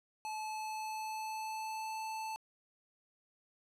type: tone with pitch glide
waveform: square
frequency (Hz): 864 to 879.1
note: A5 to A5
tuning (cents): -32 to -2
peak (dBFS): -39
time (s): 0.25-2.36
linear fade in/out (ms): 0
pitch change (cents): +30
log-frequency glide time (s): 0.38-2.03
effects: low-pass 12000 Hz 12 dB/octave